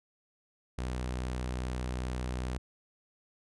sawtooth tone, 62.5 Hz, B1, 21 cents sharp, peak -29 dBFS, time 0.78-2.58 s, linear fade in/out 5 ms, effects resampled to 24000 Hz

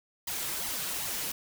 white noise with flanger, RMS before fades -34 dBFS, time 0.27-1.32 s, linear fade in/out 5 ms, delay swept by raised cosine 0.96 to 6.66 ms, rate 2.6 Hz, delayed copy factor +0.85, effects none

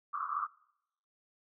white band-pass noise, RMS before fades -36 dBFS, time 0.13-0.47 s, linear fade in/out 10 ms, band 1100 to 1300 Hz, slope 96 dB/octave, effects noise-tail reverb RT60 0.8 s tail -24 dB re dry

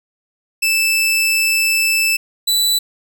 sawtooth tone pair in turn, 2637 / 3968 Hz, E7 / B7, 0 / +7 cents, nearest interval perfect fifth, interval 707 cents, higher second, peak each -10 dBFS, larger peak neither, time 0.62-2.17 / 2.47-2.79 s, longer first, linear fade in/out 10 ms, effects none

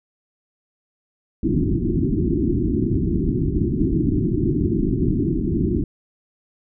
white low-pass noise, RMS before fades -20 dBFS, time 1.43-5.84 s, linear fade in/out 2 ms, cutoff 370 Hz, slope 96 dB/octave, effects none

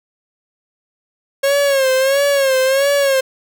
45% pulse tone with vibrato, 544 Hz, C#5, 33 cents flat, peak -12 dBFS, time 1.43-3.21 s, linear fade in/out 10 ms, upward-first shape sine, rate 1.5 Hz, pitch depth 79 cents each way, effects none

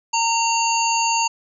harmonic tone with a mistuned harmonic, 920 Hz, A#5, 23 cents flat, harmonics 1 / 3 / 5 / 7 / 8, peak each -19 / -24 / -26 / -27 / -28 dBFS, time 0.13-1.28 s, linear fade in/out 10 ms, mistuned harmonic 8, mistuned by -71 cents, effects none

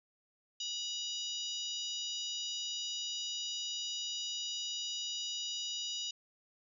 harmonic tone with a mistuned harmonic, 975 Hz, B5, 23 cents flat, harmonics 3 / 4 / 5 / 6 / 7, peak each -40 / -42 / -44 / -46 / -47 dBFS, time 0.6-6.11 s, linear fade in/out 5 ms, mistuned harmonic 4, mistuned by -50 cents, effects none

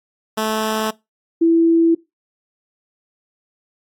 10% pulse / sine tone pair in turn, 218.1 / 331.6 Hz, A3 / E4, -15 / +10 cents, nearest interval perfect fifth, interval 725 cents, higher second, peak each -10 dBFS, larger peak neither, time 0.37-0.91 / 1.41-1.95 s, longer neither, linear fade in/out 10 ms, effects noise-tail reverb RT60 0.2 s tail -20 dB re dry + AAC 64 kbps

